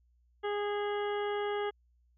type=harmonic tone; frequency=411.6 Hz; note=G#4; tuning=16 cents flat; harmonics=1 / 2 / 3 / 4 / 5 / 7 / 8; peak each=-32 / -38 / -42 / -44 / -46 / -49 / -50 dBFS; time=0.43-1.71 s; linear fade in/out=20 ms; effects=added 60 Hz sine -65 dBFS peak until 2.17 s